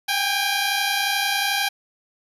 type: tone pair together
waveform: 10% pulse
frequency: 784 / 815.3 Hz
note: G5 / G#5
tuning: 0 / -32 cents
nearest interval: minor second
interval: 68 cents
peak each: -15 dBFS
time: 0.08-1.69 s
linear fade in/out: 10 ms
effects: resampled to 32000 Hz